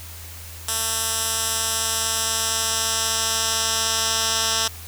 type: tone with band-pass filter sweep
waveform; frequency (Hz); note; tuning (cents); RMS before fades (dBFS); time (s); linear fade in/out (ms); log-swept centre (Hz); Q
10% pulse; 223.9; A3; +30; -23; 0.68-4.68; 5; 9200 to 5800; 1.2
effects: added 83 Hz sine -38 dBFS peak until 4.87 s + white hiss -40 dBFS RMS until 4.87 s